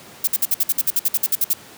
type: noise bursts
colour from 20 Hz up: violet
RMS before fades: -17 dBFS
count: 15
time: 0.24-1.534 s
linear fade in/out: 5 ms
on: 34 ms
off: 56 ms
effects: pink hiss -42 dBFS RMS until 1.77 s + high-pass 150 Hz 12 dB/octave